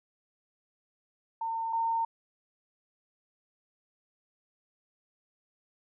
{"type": "tone pair in turn", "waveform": "sine", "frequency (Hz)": [907, 912.3], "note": ["A#5", "A#5"], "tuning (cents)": [-48, -38], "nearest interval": "unison", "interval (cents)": 10, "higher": "second", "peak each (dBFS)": [-30, -26], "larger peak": "second", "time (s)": [[1.41, 1.73], [1.73, 2.05]], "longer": "neither", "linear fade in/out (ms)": 5, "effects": []}